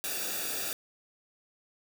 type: noise with comb filter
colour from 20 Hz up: white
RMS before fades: -34 dBFS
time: 0.04-0.73 s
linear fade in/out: 0 ms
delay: 0.96 ms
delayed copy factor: -0.75
effects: none